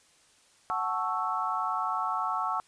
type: chord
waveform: sine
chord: F# minor seventh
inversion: none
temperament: equal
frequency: 740 / 880 / 1108.7 / 1318.5 Hz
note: F#5 / A5 / C#6 / E6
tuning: 0 / 0 / 0 / 0 cents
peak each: -34 / -34 / -32 / -32 dBFS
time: 0.7-2.6 s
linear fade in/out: 0 ms
effects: white hiss -62 dBFS RMS until 2.67 s + resampled to 22050 Hz